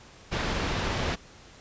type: low-pass noise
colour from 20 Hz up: pink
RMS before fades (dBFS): -29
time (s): 0.31-1.16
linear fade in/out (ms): 20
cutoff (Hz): 4300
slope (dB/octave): 12
effects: pink hiss -51 dBFS RMS until 1.6 s + resampled to 16000 Hz